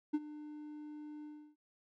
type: tone with ADSR envelope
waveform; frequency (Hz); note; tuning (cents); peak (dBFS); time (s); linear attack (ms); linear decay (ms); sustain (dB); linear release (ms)
triangle; 300; D4; +37; -26; 0.13-1.56; 16; 41; -17; 320
effects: none